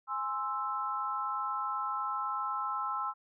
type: chord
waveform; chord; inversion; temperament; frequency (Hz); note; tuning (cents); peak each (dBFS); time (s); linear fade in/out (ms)
sine; Ab augmented; none; equal; 830.6 / 1046.5 / 1318.5; Ab5 / C6 / E6; 0 / 0 / 0; -39 / -36 / -34; 0.07-3.14; 50
effects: none